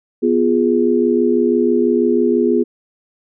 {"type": "chord", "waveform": "sine", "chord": "F diminished", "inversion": "second", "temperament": "equal", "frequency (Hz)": [246.9, 349.2, 415.3], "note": ["Cb4", "F4", "Ab4"], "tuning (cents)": [0, 0, 0], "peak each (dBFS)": -16, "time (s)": [0.22, 2.64], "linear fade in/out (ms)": 20, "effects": []}